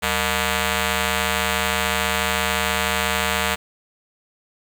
5% pulse ring-modulated tone, 269.3 Hz, C#4, 50 cents flat, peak -5 dBFS, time 0.02-3.56 s, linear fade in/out 20 ms, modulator 347 Hz, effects none

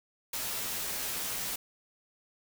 white noise with comb filter, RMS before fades -35 dBFS, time 0.33-1.56 s, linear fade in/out 5 ms, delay 13 ms, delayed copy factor -0.75, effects none

